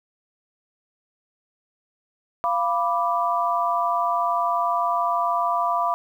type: chord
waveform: sine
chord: B diminished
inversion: second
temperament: equal with one note detuned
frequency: 692 / 987.8 / 1174.7 Hz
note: F5 / B5 / D6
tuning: -16 / 0 / 0 cents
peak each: -24 dBFS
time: 2.44-5.94 s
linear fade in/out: 0 ms
effects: 9-bit